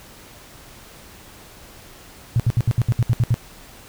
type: tone bursts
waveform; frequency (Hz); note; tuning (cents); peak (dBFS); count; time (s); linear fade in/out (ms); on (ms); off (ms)
sine; 117.9; A#2; +20; -13; 10; 2.36-3.342; 0; 37; 68
effects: pink hiss -44 dBFS RMS until 3.88 s

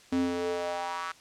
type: tone with high-pass filter sweep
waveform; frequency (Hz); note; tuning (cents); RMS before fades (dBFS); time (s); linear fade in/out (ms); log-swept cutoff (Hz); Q
square; 87.31; F2; 0; -31; 0.12-1.12; 5; 230 to 1300; 3.8
effects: white hiss -55 dBFS RMS until 1.2 s + low-pass 7000 Hz 12 dB/octave

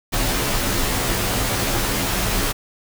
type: noise with comb filter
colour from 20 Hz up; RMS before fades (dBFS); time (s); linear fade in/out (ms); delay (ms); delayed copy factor
pink; -21; 0.12-2.53; 20; 13; -0.85
effects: none

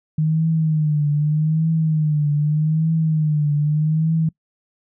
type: tone with vibrato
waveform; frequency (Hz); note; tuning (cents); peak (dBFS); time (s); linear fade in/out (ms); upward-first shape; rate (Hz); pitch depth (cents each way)
sine; 154.1; D#3; -16; -15; 0.18-4.29; 5; triangle; 0.82; 94
effects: noise-tail reverb RT60 0.1 s tail -24 dB re dry

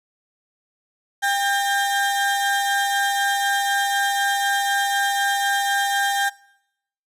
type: tone cluster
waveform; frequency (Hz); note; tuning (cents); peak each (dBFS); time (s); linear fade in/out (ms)
35% pulse; 798 / 1592 / 1828; G5 / G6 / A#6; +31 / +26 / -34; -19 / -24 / -25; 1.22-6.3; 20
effects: noise-tail reverb RT60 0.8 s tail -23 dB re dry + resampled to 32000 Hz

